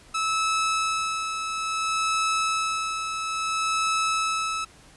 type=tone with tremolo; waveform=sawtooth; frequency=1303 Hz; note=E6; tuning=20 cents flat; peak=-18 dBFS; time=0.14-4.65 s; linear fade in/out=10 ms; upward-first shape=sine; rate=0.59 Hz; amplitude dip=50%; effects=pink hiss -52 dBFS RMS until 4.96 s + resampled to 24000 Hz